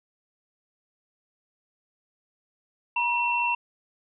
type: tone pair together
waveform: sine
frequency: 957 / 2707 Hz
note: A#5 / E7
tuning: +45 / +45 cents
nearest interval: octave + tritone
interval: 1800 cents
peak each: -25 dBFS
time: 2.96-3.55 s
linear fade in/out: 5 ms
effects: none